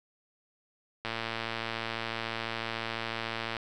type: click train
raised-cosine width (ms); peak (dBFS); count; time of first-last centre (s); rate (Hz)
0.3; -17; 288; 1.05-3.568; 114
effects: none